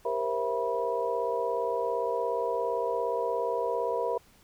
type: tone cluster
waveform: sine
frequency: 396.5 / 472.7 / 530 / 663 / 974 Hz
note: G4 / A#4 / C5 / E5 / B5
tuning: +20 / +24 / +22 / +10 / -24 cents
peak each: -36 / -30 / -35 / -34 / -33 dBFS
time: 0.05-4.18 s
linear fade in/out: 5 ms
effects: pink hiss -60 dBFS RMS until 4.43 s